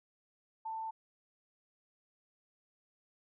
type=tone; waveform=sine; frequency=889 Hz; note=A5; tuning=18 cents sharp; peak=-37 dBFS; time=0.65-0.91 s; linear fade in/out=10 ms; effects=none